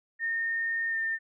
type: tone with pitch glide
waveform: sine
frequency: 1830 to 1805.8 Hz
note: A#6 to A6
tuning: -32 to +44 cents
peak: -27 dBFS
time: 0.19-1.19 s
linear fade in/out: 50 ms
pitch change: -24 cents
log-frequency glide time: 0.9-0.95 s
effects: none